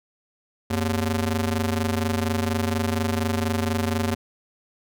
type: ring-modulated tone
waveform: sawtooth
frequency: 160.6 Hz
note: E3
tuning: 45 cents flat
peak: -15 dBFS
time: 0.7-4.15 s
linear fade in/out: 10 ms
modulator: 68.2 Hz
effects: none